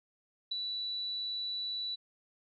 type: tone with ADSR envelope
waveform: sine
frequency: 3951 Hz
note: B7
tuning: in tune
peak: -30 dBFS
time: 0.51-1.96 s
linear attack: 8 ms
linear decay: 15 ms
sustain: -4 dB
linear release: 19 ms
effects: none